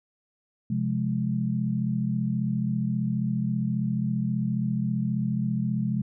sine chord, F minor, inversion second, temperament just, 130.96 / 174.61 / 209.5 Hz, C3 / F3 / Ab3, +2 / 0 / +15 cents, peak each -28 / -30 / -27 dBFS, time 0.7-6.02 s, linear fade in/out 5 ms, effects none

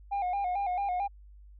sine tone with vibrato, 761 Hz, F#5, 48 cents sharp, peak -25 dBFS, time 0.11-1.08 s, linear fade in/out 20 ms, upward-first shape square, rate 4.5 Hz, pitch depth 91 cents each way, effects tanh soft clip ceiling -27 dBFS + added 50 Hz sine -49 dBFS peak until 1.59 s

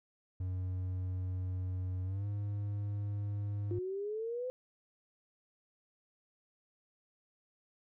triangle tone with pitch glide, 92.2 to 102.3 Hz, F#2 to G#2, -6 to -26 cents, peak -32 dBFS, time 0.4-3.79 s, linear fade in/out 5 ms, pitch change +180 cents, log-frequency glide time 2.04-2.26 s
sine exponential sweep, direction up, 347.4 to 513 Hz, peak -35 dBFS, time 3.71-4.5 s, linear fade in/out 0 ms
effects none

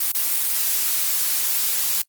blue noise with dropouts, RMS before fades -21 dBFS, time 0-2.02 s, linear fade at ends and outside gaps 5 ms, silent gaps 0.12-0.146 s, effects noise-tail reverb RT60 0.1 s tail -23 dB re dry + Opus 24 kbps

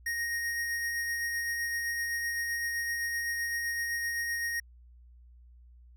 square tone with tremolo, 1867 Hz, A#6, 2 cents sharp, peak -30 dBFS, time 0.06-4.6 s, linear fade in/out 5 ms, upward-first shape sine, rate 7.8 Hz, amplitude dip 25%, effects added 60 Hz sine -52 dBFS peak until 5.96 s

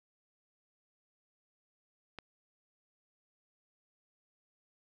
click, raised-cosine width 0.3 ms, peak -27 dBFS, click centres 2.187 s, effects none

